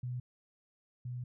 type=tone pair in turn; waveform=sine; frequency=124.3 / 123.68 Hz; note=B2 / B2; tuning=+12 / +3 cents; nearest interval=unison; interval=9 cents; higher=first; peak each=-35 / -37 dBFS; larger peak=first; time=0.03-0.2 / 1.05-1.24 s; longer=second; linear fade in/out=5 ms; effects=none